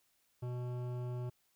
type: tone with hard clipping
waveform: sine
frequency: 123.47 Hz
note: B2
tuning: in tune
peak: -39 dBFS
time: 0.42-1.3 s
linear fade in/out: 10 ms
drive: 14 dB
effects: white hiss -75 dBFS RMS until 1.55 s